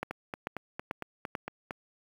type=two click trains; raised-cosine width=0.5 ms; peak=-17 / -20 dBFS; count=4 / 8; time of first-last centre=0.03-1.352 / 0.11-1.708 s; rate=2.27 / 4.38 Hz; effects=high-pass 100 Hz 12 dB/octave + 8-bit